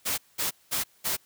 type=noise bursts; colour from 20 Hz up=white; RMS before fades=-28 dBFS; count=4; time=0.05-1.17 s; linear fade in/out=20 ms; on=130 ms; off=200 ms; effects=white hiss -62 dBFS RMS until 1.25 s + high-pass 60 Hz 12 dB/octave